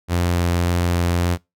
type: tone with vibrato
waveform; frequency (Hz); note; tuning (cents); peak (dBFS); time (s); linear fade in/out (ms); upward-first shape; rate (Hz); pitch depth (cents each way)
sawtooth; 87.1; F2; -4; -13; 0.08-1.38; 50; sine; 1.8; 9
effects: noise-tail reverb RT60 0.2 s tail -22 dB re dry